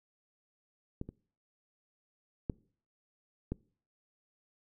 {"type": "clicks", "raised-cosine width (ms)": 3, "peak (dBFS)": [-24, -30, -19, -21], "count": 4, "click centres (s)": [1.014, 1.09, 2.498, 3.52], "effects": ["noise-tail reverb RT60 0.5 s tail -24 dB re dry"]}